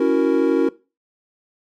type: chord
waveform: triangle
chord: F# dominant seventh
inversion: second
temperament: equal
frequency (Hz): 277.2 / 329.6 / 370 / 466.2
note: C#4 / E4 / F#4 / A#4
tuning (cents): 0 / 0 / 0 / 0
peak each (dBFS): -18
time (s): 0-0.69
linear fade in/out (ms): 5
effects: noise-tail reverb RT60 0.3 s tail -20 dB re dry